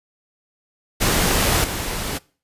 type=noise with level steps; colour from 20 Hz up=pink; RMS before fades=-18 / -26 dBFS; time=1-2.19 s; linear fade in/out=20 ms; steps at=1.64 s; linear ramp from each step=2 ms; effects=noise-tail reverb RT60 0.4 s tail -23 dB re dry + resampled to 32000 Hz